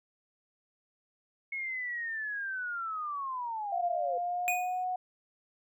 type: linear sweep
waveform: sine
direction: down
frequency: 2187 to 493.9 Hz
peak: -33 dBFS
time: 1.52-4.18 s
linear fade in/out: 5 ms
type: tone with pitch glide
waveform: sine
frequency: 700 to 734 Hz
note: F5 to F#5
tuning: +4 to -14 cents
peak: -30 dBFS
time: 3.72-4.96 s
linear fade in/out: 5 ms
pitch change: +82 cents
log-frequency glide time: 4.15-4.76 s
type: tone with exponential decay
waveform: square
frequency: 2477 Hz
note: D#7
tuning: 8 cents flat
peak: -26 dBFS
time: 4.48-4.84 s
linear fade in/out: 0 ms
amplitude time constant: 78 ms
effects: none